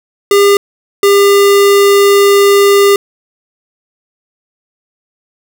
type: tone pair in turn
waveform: square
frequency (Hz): 402.8 / 401.1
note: G4 / G4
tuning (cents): +47 / +40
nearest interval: unison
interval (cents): 7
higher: first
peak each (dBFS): -5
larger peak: neither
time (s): 0.31-0.57 / 1.03-2.96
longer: second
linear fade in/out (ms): 2
effects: none